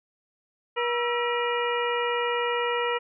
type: harmonic tone with a mistuned harmonic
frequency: 480 Hz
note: B4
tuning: 49 cents flat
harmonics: 1 / 2 / 3 / 4 / 5 / 6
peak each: -27 / -30 / -32 / -33 / -34 / -35 dBFS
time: 0.76-2.99 s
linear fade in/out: 20 ms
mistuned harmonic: 3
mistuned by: -130 cents
effects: none